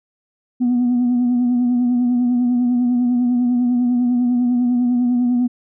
sine tone with vibrato, 245.1 Hz, B3, 13 cents flat, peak -12 dBFS, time 0.6-5.48 s, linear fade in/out 20 ms, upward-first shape triangle, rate 10 Hz, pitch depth 43 cents each way, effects tanh soft clip ceiling -11 dBFS

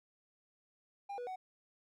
triangle tone with pitch steps, 802 / 488.3 / 747 Hz, G5 / B4 / F#5, +39 / -20 / +16 cents, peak -38 dBFS, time 1.09-1.36 s, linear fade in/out 10 ms, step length 90 ms, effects none

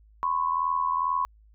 sine tone pair together, 1006.7 / 1089 Hz, B5 / C#6, +33 / -31 cents, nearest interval minor second, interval 136 cents, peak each -26 dBFS, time 0.23-1.25 s, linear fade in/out 0 ms, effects added 53 Hz sine -53 dBFS peak until 1.54 s

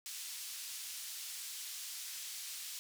pink band-pass noise, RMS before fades -45 dBFS, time 0.06-2.79 s, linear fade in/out 0 ms, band 3900 to 15000 Hz, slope 12 dB/octave, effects none

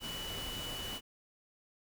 sine tone in noise, 2960 Hz, F#7, in tune, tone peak -41 dBFS, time 0-1.01 s, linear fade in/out 50 ms, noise pink, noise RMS -43 dBFS, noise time 0-1.01 s, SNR -1 dB, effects none

